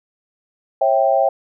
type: chord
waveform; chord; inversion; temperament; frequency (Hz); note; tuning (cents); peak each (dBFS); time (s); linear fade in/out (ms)
sine; C# diminished; none; equal with one note detuned; 544.2 / 659.3 / 784; C#5 / E5 / G5; -32 / 0 / 0; -17; 0.81-1.29; 5
effects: none